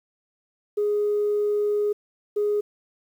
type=tone bursts at uneven times; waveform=sine; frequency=415.3 Hz; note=G#4; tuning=in tune; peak=-19 dBFS; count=2; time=0.77-1.93 / 2.36-2.61 s; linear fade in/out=10 ms; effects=tanh soft clip ceiling -16 dBFS + 9-bit